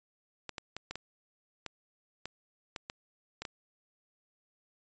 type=clicks; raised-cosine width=0.2 ms; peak=-21 dBFS; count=11; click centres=0.493 / 0.582 / 0.766 / 0.91 / 0.956 / 1.663 / 2.256 / 2.762 / 2.899 / 3.42 / 3.452 s; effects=resampled to 16000 Hz